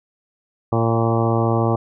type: harmonic tone with a mistuned harmonic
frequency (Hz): 114.5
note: A#2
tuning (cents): -31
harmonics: 1 / 2 / 3 / 4 / 5 / 6 / 7 / 8 / 9 / 10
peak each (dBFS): -19 / -24 / -23 / -25 / -26 / -28 / -27 / -31 / -31 / -29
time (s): 0.72-1.76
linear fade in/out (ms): 5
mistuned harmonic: 6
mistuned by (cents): +16
effects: none